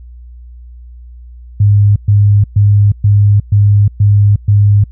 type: tone bursts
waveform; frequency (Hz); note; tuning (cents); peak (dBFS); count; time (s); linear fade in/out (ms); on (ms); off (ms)
sine; 102.5; G#2; -22; -4; 7; 1.6-4.84; 5; 360; 120
effects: added 60 Hz sine -30 dBFS peak until 4.91 s